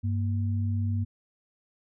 sine tone pair together, 98.17 / 234 Hz, G2 / A#3, +3 / +7 cents, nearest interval octave + minor third, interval 1504 cents, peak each -25 / -34 dBFS, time 0.03-1.05 s, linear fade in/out 20 ms, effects none

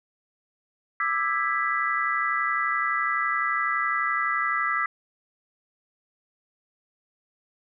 sine chord, E dominant seventh, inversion third, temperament just, 1186.7 / 1318.5 / 1648.1 / 1977.8 Hz, D6 / E6 / G#6 / B6, +18 / 0 / -14 / +2 cents, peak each -29 / -27 / -31 / -27 dBFS, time 1-4.86 s, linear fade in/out 2 ms, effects none

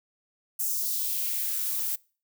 violet noise with high-pass filter sweep, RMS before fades -29 dBFS, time 0.59-1.96 s, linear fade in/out 10 ms, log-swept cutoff 7600 to 650 Hz, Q 1.7, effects noise-tail reverb RT60 0.4 s tail -25 dB re dry

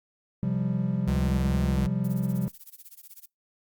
triangle chord, C suspended fourth, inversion none, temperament equal, 130.81 / 174.61 / 196 Hz, C3 / F3 / G3, 0 / 0 / 0 cents, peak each -27 dBFS, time 0.43-2.48 s, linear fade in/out 0 ms
square tone with vibrato, 69 Hz, C#2, 7 cents flat, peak -27 dBFS, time 1.07-1.87 s, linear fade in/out 10 ms, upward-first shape sine, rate 2.3 Hz, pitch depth 30 cents each way
violet noise with tremolo, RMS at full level -44 dBFS, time 2.04-3.26 s, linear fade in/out 5 ms, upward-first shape sine, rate 16 Hz, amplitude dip 95%
effects noise-tail reverb RT60 0.2 s tail -26 dB re dry + Opus 48 kbps

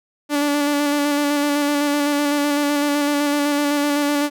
sawtooth tone with vibrato, 290 Hz, D4, 22 cents flat, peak -13 dBFS, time 0.29-4.3 s, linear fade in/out 50 ms, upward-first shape square, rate 7.9 Hz, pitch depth 19 cents each way, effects none

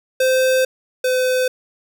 square tone pair in turn, 518 / 509.4 Hz, C5 / C5, -17 / -46 cents, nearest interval unison, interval 29 cents, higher first, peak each -14 / -16 dBFS, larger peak first, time 0.2-0.65 / 1.04-1.48 s, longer first, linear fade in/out 5 ms, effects none

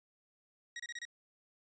sawtooth tone bursts, 1897 Hz, A#6, 30 cents sharp, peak -37 dBFS, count 5, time 0.76-1.052 s, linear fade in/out 2 ms, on 36 ms, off 28 ms, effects resampled to 16000 Hz

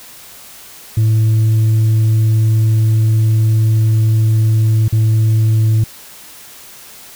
sine tone with dropouts, 110.1 Hz, A2, 2 cents sharp, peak -6 dBFS, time 0.97-5.84 s, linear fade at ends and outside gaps 5 ms, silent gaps 4.882-4.925 s, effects tanh soft clip ceiling -8 dBFS + white hiss -37 dBFS RMS until 7.15 s

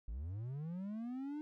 triangle linear sweep, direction up, 48.23 to 306 Hz, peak -38 dBFS, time 0.08-1.41 s, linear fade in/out 0 ms, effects none

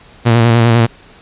sawtooth tone with vibrato, 116.54 Hz, A#2, in tune, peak -3 dBFS, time 0.25-0.87 s, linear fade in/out 20 ms, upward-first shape square, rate 10 Hz, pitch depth 37 cents each way, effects pink hiss -42 dBFS RMS until 1.21 s + resampled to 8000 Hz

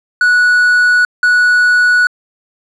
triangle tone pair in turn, 1470 / 1470 Hz, F#6 / F#6, -12 / -12 cents, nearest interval unison, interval 0 cents, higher neither, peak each -5 dBFS, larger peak neither, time 0.21-1.05 / 1.23-2.07 s, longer neither, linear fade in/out 2 ms, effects resampled to 24000 Hz

